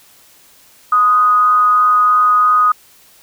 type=tone with frequency modulation; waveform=sine; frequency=1244.5 Hz; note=D#6; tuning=in tune; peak=-8 dBFS; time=0.92-2.72 s; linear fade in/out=5 ms; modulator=214 Hz; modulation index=0.26; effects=white hiss -47 dBFS RMS until 3.22 s